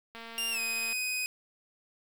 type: click train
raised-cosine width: 0.3 ms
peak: -29 dBFS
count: 179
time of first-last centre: 0.15-0.927 s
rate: 229 Hz
type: tone with pitch glide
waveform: sawtooth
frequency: 2794 to 2504 Hz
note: F7 to D#7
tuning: 0 to +10 cents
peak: -27 dBFS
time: 0.38-1.26 s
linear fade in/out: 0 ms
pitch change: -190 cents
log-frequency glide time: 0.51-0.6 s
effects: 8-bit